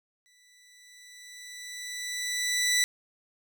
15% pulse tone with exponential growth, 1975.5 Hz, B6, in tune, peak -15 dBFS, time 0.26-2.84 s, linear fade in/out 0 ms, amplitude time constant 560 ms, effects none

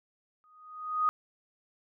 sine tone with exponential growth, 1244.5 Hz, D#6, in tune, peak -21 dBFS, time 0.44-1.09 s, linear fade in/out 0 ms, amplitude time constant 140 ms, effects none

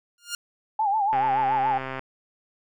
10% pulse tone with exponential growth, 1412 Hz, F6, 19 cents sharp, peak -17 dBFS, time 0.18-0.35 s, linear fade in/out 2 ms, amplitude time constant 35 ms
sine tone with vibrato, 834 Hz, G#5, 7 cents sharp, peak -20 dBFS, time 0.79-1.78 s, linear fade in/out 5 ms, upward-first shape sine, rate 7 Hz, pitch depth 110 cents each way
click train, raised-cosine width 0.5 ms, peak -17 dBFS, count 115, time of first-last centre 1.13-1.994 s, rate 132 Hz
effects none

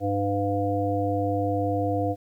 harmonic tone, 100.3 Hz, G2, 40 cents sharp, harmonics 1 / 3 / 5 / 7, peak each -28 / -28 / -28 / -28 dBFS, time 0-2.16 s, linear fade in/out 50 ms, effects 10-bit

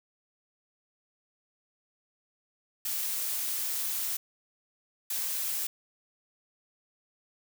blue noise bursts at uneven times, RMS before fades -32 dBFS, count 2, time 2.85-4.17 / 5.1-5.67 s, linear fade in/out 5 ms, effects none

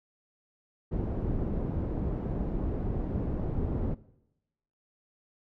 pink low-pass noise, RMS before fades -31 dBFS, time 0.91-3.95 s, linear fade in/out 20 ms, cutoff 390 Hz, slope 12 dB/octave, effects noise-tail reverb RT60 0.9 s tail -20 dB re dry

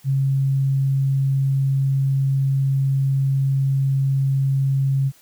sine tone, 136 Hz, C#3, 33 cents flat, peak -16 dBFS, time 0.04-5.12 s, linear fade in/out 50 ms, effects white hiss -53 dBFS RMS until 5.21 s

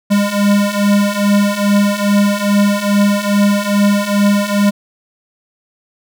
square beating tone pair, 201.6 / 204 Hz, G3 / G#3, +49 / -31 cents, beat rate 2.4 Hz, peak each -16 / -13 dBFS, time 0.1-4.71 s, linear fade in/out 20 ms, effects none

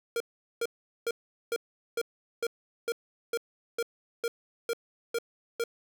square tone bursts, 466.2 Hz, A#4, in tune, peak -28 dBFS, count 13, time 0.16-5.639 s, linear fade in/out 2 ms, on 43 ms, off 410 ms, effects none

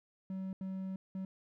triangle tone bursts at uneven times, 189.8 Hz, F#3, 44 cents sharp, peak -35 dBFS, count 3, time 0.3-0.53 / 0.61-0.96 / 1.15-1.25 s, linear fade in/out 2 ms, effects none

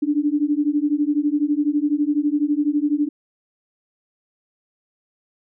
sine beating tone pair, 288.3 / 300.3 Hz, D4 / D4, -32 / +39 cents, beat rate 12 Hz, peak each -20 dBFS, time 0.02-3.09 s, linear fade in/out 10 ms, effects none

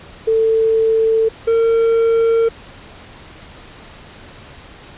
sine / triangle tone pair in turn, 446 / 456.4 Hz, A4 / A#4, +23 / -37 cents, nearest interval unison, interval 40 cents, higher second, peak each -11 / -9 dBFS, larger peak second, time 0.27-1.29 / 1.47-2.49 s, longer neither, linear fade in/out 10 ms, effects pink hiss -39 dBFS RMS until 4.97 s + resampled to 8000 Hz

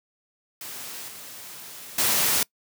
white noise with level steps, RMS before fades -37 / -41 / -22 dBFS, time 0.61-2.43 s, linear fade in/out 2 ms, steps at 1.08 / 1.98 s, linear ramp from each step 5 ms, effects noise-tail reverb RT60 0.1 s tail -24 dB re dry + high-pass 100 Hz 12 dB/octave

